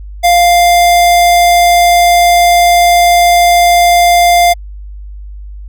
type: tone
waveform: square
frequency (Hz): 698.5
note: F5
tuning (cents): 0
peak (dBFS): -5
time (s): 0.23-4.54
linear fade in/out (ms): 20
effects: added 50 Hz sine -24 dBFS peak until 5.68 s